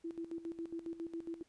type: tone with tremolo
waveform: sine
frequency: 332.9 Hz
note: E4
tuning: 17 cents sharp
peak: -38 dBFS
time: 0.04-1.43 s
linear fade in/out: 10 ms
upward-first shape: square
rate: 7.3 Hz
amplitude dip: 75%
effects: pink hiss -73 dBFS RMS until 1.48 s + resampled to 22050 Hz